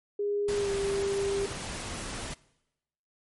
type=tone with pitch glide; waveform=sine; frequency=409.2 to 396.6 Hz; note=G#4 to G4; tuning=-26 to +20 cents; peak=-27 dBFS; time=0.19-1.46 s; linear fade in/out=5 ms; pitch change=-54 cents; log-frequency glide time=0.55-0.71 s
type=noise; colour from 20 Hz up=pink; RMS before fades=-37 dBFS; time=0.48-2.34 s; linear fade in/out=5 ms
effects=noise-tail reverb RT60 0.9 s tail -21 dB re dry + MP3 48 kbps